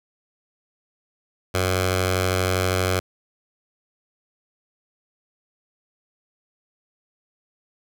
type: tone with notch filter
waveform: 10% pulse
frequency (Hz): 92.5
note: F#2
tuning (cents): 0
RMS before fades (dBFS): -22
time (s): 1.54-3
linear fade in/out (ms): 10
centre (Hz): 230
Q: 0.68
effects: none